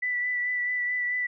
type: tone with vibrato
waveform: sine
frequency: 1975.5 Hz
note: B6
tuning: in tune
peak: -25 dBFS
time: 0.02-1.27 s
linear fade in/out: 10 ms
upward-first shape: sine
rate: 4.6 Hz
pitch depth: 17 cents each way
effects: none